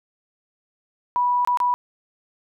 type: tone with dropouts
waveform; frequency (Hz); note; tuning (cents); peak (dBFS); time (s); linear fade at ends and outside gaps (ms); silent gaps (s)
sine; 980; B5; -14; -17; 1.16-1.74; 0; 1.449-1.474 / 1.573-1.602
effects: none